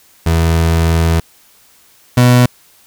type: tone pair in turn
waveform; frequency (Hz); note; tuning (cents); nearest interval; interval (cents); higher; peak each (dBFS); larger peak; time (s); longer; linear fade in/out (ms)
30% pulse; 82.4 / 123.46; E2 / B2; 0 / 0; perfect fifth; 700; second; -7 / -3; second; 0.26-1.2 / 2.17-2.46; first; 5
effects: white hiss -48 dBFS RMS until 2.86 s